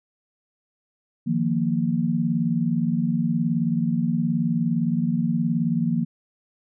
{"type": "chord", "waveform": "sine", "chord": "Eb suspended second", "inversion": "none", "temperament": "equal", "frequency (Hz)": [155.56, 174.61, 233.1], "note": ["Eb3", "F3", "Bb3"], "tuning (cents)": [0, 0, 0], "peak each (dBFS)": [-26, -24, -23], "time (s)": [1.26, 6.05], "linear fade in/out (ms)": 20, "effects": []}